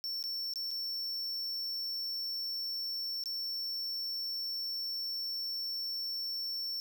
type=tone with dropouts; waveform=square; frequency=5430 Hz; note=F8; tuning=50 cents flat; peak=-35 dBFS; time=0.04-6.8 s; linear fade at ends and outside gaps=0 ms; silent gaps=0.227-0.239 / 0.537-0.558 / 0.707-0.713 / 3.238-3.258 s; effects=none